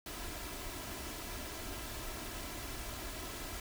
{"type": "noise with comb filter", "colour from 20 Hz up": "pink", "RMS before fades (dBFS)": -43, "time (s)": [0.06, 3.6], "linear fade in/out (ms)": 2, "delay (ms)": 3, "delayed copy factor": 0.5, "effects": []}